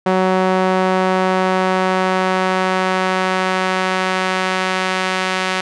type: tone with band-pass filter sweep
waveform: sawtooth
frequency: 186.6 Hz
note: F#3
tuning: 15 cents sharp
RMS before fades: -17 dBFS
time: 0.06-5.61 s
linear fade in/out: 5 ms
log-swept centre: 710 to 2200 Hz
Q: 0.72
effects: resampled to 24000 Hz